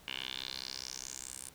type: tone with band-pass filter sweep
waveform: 10% pulse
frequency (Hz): 64.8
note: C2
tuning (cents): -16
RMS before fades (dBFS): -43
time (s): 0.08-1.49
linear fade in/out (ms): 0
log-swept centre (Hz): 2800 to 9300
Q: 4.4
effects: pink hiss -59 dBFS RMS until 1.54 s